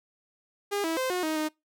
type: tone with pitch steps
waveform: sawtooth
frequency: 405.9 / 325.9 / 518 / 361.8 / 313.7 / 308.8 Hz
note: G#4 / E4 / C5 / F#4 / D#4 / D#4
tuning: -40 / -20 / -17 / -39 / +14 / -13 cents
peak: -23 dBFS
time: 0.71-1.49 s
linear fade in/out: 20 ms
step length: 130 ms
effects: noise-tail reverb RT60 0.2 s tail -25 dB re dry